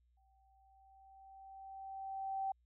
sine tone with exponential growth, 775 Hz, G5, 20 cents flat, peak -34 dBFS, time 0.17-2.52 s, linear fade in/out 5 ms, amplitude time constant 510 ms, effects added 60 Hz sine -70 dBFS peak until 2.65 s

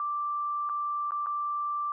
sine tone with dropouts, 1175 Hz, D6, 1 cent sharp, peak -28 dBFS, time 0-1.92 s, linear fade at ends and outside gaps 1 ms, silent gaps 0.691-0.696 / 1.108-1.119 / 1.261-1.268 s, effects none

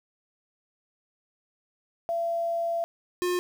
sine / square tone pair in turn, 675 / 357.6 Hz, E5 / F4, +41 / +41 cents, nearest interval major seventh, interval 1100 cents, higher first, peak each -25 dBFS, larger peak neither, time 2.09-2.84 / 3.22-3.39 s, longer first, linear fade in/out 0 ms, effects 9-bit

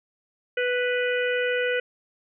harmonic tone, 493.9 Hz, B4, in tune, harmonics 1 / 3 / 4 / 5 / 6, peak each -24 / -28 / -32 / -33 / -36 dBFS, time 0.57-1.8 s, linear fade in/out 5 ms, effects none

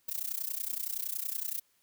violet noise with amplitude modulation, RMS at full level -32 dBFS, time 0.08-1.6 s, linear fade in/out 10 ms, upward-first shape sine, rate 30.7 Hz, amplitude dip 90%, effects white hiss -71 dBFS RMS until 1.82 s

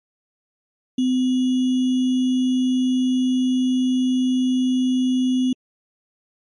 sine tone with sample-and-hold, 255.2 Hz, C4, 43 cents flat, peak -16 dBFS, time 0.98-5.53 s, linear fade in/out 5 ms, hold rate 3150 Hz, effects low-pass 6000 Hz 12 dB/octave + MP3 48 kbps

